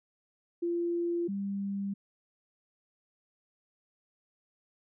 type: tone pair in turn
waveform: sine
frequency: 343.7 / 198.5 Hz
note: F4 / G3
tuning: -28 / +22 cents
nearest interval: minor seventh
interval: 950 cents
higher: first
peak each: -28 / -31 dBFS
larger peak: first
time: 0.62-1.28 / 1.28-1.94 s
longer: neither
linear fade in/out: 10 ms
effects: none